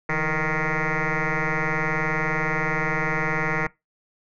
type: tone with frequency modulation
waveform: sine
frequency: 932.3 Hz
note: A#5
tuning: in tune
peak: -20 dBFS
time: 0.09-3.67 s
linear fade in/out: 5 ms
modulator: 157 Hz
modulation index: 7.8
effects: noise-tail reverb RT60 0.2 s tail -22 dB re dry + tanh soft clip ceiling -17 dBFS

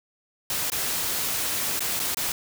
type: noise with dropouts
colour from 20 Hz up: white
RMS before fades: -27 dBFS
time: 0.5-2.32 s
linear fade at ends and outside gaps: 2 ms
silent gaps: 0.701-0.719 / 1.794-1.805 / 1.995-1.999 / 2.146-2.17 s
effects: none

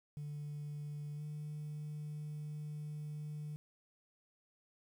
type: tone with pitch glide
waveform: sine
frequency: 147.4 to 150.24 Hz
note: D3 to D3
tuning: +7 to +40 cents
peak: -39 dBFS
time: 0.17-3.56 s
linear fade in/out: 0 ms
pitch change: +33 cents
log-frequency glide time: 1.15-1.22 s
effects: tanh soft clip ceiling -39 dBFS + 11-bit

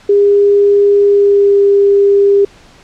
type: tone with pitch glide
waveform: sine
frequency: 405 to 400.6 Hz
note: G#4 to G4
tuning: -43 to +38 cents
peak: -5 dBFS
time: 0.09-2.45 s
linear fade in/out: 5 ms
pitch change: -19 cents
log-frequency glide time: 1.04-1.61 s
effects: pink hiss -42 dBFS RMS until 2.83 s + low-pass 6000 Hz 12 dB/octave

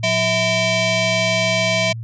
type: ring-modulated tone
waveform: sawtooth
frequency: 830.6 Hz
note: G#5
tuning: in tune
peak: -9 dBFS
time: 0.03-1.93 s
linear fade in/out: 10 ms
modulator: 1480 Hz
effects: added 114 Hz sine -26 dBFS peak until 2.03 s + resampled to 16000 Hz

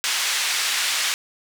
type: band-pass noise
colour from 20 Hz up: pink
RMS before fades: -23 dBFS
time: 0.04-1.14 s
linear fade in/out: 0 ms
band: 1900 to 8100 Hz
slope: 12 dB/octave
effects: none

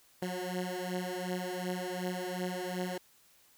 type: beating tone pair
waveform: 15% pulse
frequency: 180.3 / 183 Hz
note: F#3 / F#3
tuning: -45 / -19 cents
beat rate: 2.7 Hz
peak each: -31 dBFS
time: 0.22-2.98 s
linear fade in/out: 5 ms
effects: white hiss -64 dBFS RMS until 3.57 s

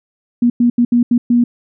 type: tone bursts at uneven times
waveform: sine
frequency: 239.8 Hz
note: A#3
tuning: 49 cents sharp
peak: -8 dBFS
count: 6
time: 0.42-0.5 / 0.6-0.7 / 0.78-0.85 / 0.92-1.03 / 1.11-1.18 / 1.3-1.44 s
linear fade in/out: 5 ms
effects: none

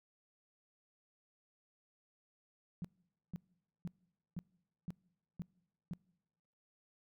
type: tone bursts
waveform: sine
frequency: 174.61 Hz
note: F3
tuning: in tune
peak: -38 dBFS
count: 7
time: 2.82-5.935 s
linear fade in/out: 0 ms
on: 25 ms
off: 490 ms
effects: noise-tail reverb RT60 1.0 s tail -25 dB re dry

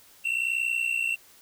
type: tone pair together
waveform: triangle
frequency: 2684 / 2745 Hz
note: E7 / F7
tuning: +31 / -31 cents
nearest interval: unison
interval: 38 cents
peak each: -26 dBFS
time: 0.24-1.16 s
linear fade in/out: 20 ms
effects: white hiss -55 dBFS RMS until 1.41 s

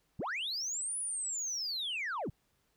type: linear two-way sweep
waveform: sine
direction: up then down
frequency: 73.42 to 10020 to 73.42 Hz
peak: -32 dBFS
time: 0.19-2.3 s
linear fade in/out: 5 ms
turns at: 0.98 s
effects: tanh soft clip ceiling -32 dBFS + pink hiss -75 dBFS RMS until 2.76 s

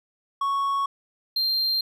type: tone pair in turn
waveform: triangle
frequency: 1108.7 / 4176 Hz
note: C#6 / C8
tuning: 0 / -4 cents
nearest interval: octave + major seventh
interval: 2296 cents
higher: second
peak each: -20 dBFS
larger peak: neither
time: 0.41-0.86 / 1.36-1.81 s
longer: neither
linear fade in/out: 5 ms
effects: none

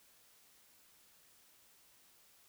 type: silence
effects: white hiss -66 dBFS RMS until 2.48 s

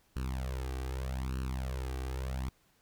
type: tone with flanger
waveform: sawtooth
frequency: 64.8 Hz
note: C2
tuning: 16 cents flat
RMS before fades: -36 dBFS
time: 0.16-2.49 s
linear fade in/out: 0 ms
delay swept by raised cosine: 0.7 to 2.6 ms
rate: 0.82 Hz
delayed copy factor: +0.95
effects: pink hiss -69 dBFS RMS until 2.81 s

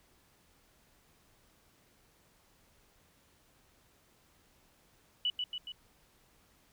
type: tone with echo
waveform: sine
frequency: 2960 Hz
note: F#7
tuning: in tune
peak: -28 dBFS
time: 5.25-5.3 s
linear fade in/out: 2 ms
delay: 140 ms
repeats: 3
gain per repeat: -4 dB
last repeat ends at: 5.72 s
effects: pink hiss -67 dBFS RMS until 6.72 s

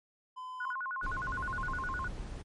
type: tone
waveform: triangle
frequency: 1017 Hz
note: C6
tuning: 50 cents flat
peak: -38 dBFS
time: 0.36-0.74 s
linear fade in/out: 20 ms
type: tone with vibrato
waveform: sine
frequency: 1247 Hz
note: D#6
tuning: 3 cents sharp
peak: -34 dBFS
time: 0.6-2.08 s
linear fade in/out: 5 ms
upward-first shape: square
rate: 9.7 Hz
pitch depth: 280 cents each way
type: noise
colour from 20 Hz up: brown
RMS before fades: -40 dBFS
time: 1.02-2.43 s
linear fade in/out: 20 ms
effects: MP3 48 kbps

